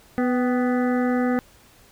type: harmonic tone with a mistuned harmonic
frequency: 248 Hz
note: B3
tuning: 7 cents sharp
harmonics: 1 / 2 / 3 / 5 / 6 / 7 / 8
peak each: -20 / -26 / -30 / -34 / -36 / -37 / -38 dBFS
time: 0.18-1.39 s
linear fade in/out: 0 ms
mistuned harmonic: 3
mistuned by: +51 cents
effects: pink hiss -53 dBFS RMS until 1.91 s